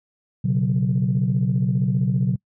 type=chord; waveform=sine; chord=B suspended second; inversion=none; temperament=equal; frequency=123.47 / 138.59 / 185 Hz; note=B2 / C#3 / F#3; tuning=0 / 0 / 0 cents; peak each=-21 dBFS; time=0.44-2.36 s; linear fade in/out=10 ms; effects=noise-tail reverb RT60 0.1 s tail -26 dB re dry + tanh soft clip ceiling -11 dBFS